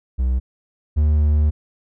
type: tone pair in turn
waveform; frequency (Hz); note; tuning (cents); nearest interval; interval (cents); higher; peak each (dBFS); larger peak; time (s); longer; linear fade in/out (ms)
triangle; 63.2 / 75.24; B1 / D2; +41 / +42; minor third; 301; second; -14 / -11; second; 0.18-0.4 / 0.96-1.51; second; 20
effects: none